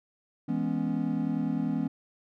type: chord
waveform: triangle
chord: C# minor seventh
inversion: first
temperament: equal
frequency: 164.81 / 207.7 / 246.9 / 277.2 Hz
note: E3 / G#3 / B3 / C#4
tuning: 0 / 0 / 0 / 0 cents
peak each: -31 / -31 / -29 / -30 dBFS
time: 0.48-1.88 s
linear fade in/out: 10 ms
effects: none